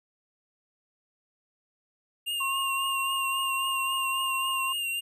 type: tone with vibrato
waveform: square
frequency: 2793 Hz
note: F7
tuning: 1 cent flat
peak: -29 dBFS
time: 2.26-5.01 s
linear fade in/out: 20 ms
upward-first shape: triangle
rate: 3.7 Hz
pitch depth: 40 cents each way
type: tone with pitch glide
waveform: sine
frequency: 1077 to 1059.1 Hz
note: C6 to C6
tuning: +50 to +21 cents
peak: -29 dBFS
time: 2.4-4.73 s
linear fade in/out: 10 ms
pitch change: -29 cents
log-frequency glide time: 2.88-4.32 s
effects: none